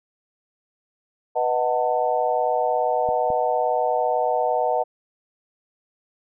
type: chord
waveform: sine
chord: B dominant seventh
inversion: none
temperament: equal with one note detuned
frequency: 493.9 / 622.3 / 740 / 891.8 Hz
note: B4 / D#5 / F#5 / A5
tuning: 0 / 0 / 0 / +23 cents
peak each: -25 / -24 / -23 / -26 dBFS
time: 1.35-4.84 s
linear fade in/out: 20 ms
type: clicks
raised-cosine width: 3 ms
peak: -23 dBFS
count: 2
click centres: 3.089 / 3.303 s
effects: none